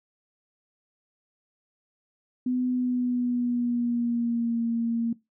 sine tone with pitch glide, 251.1 to 231.6 Hz, B3 to A#3, +29 to -11 cents, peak -23 dBFS, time 2.46-5.13 s, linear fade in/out 5 ms, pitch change -140 cents, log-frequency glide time 2.68-4.62 s, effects noise-tail reverb RT60 0.2 s tail -20 dB re dry

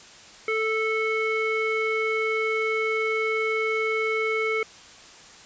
square tone with low-pass filter, 440 Hz, A4, in tune, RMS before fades -25 dBFS, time 0.48-4.63 s, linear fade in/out 2 ms, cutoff 2100 Hz, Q 5.2, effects white hiss -47 dBFS RMS until 5.45 s + resampled to 16000 Hz

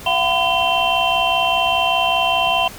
sine tone cluster, 682 / 747 / 1010 / 2723 / 3118 Hz, F5 / F#5 / B5 / F7 / G7, -41 / +16 / +39 / -44 / -10 cents, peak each -21 dBFS, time 0.06-2.68 s, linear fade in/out 5 ms, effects pink hiss -36 dBFS RMS until 2.78 s

